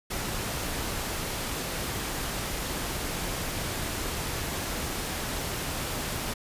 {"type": "noise", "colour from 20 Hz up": "pink", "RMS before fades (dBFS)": -32, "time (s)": [0.1, 6.34], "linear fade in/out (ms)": 10, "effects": ["resampled to 32000 Hz"]}